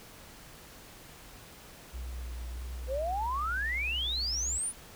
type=tone with vibrato; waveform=sine; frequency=61.1 Hz; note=B1; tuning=18 cents flat; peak=-36 dBFS; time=1.93-4.59 s; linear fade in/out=20 ms; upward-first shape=sine; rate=1.6 Hz; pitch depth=35 cents each way
type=exponential sweep; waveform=sine; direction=up; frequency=495.8 to 10160 Hz; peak=-30 dBFS; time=2.87-4.73 s; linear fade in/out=50 ms
effects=pink hiss -51 dBFS RMS until 4.95 s